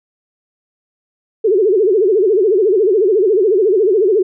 sine tone with vibrato, 403.3 Hz, G4, 49 cents sharp, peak -9 dBFS, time 1.44-4.23 s, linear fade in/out 10 ms, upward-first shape sine, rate 14 Hz, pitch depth 200 cents each way, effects none

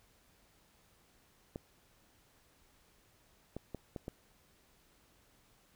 clicks, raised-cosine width 2 ms, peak -27 dBFS, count 5, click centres 1.559 / 3.566 / 3.747 / 3.962 / 4.081 s, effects pink hiss -68 dBFS RMS until 5.75 s

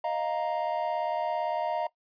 triangle chord, Eb suspended second, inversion none, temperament just, 622.3 / 700 / 933.4 Hz, Eb5 / F5 / Bb5, 0 / +4 / +2 cents, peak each -30 dBFS, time 0.04-1.87 s, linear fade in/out 5 ms, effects noise-tail reverb RT60 0.1 s tail -18 dB re dry + resampled to 11025 Hz

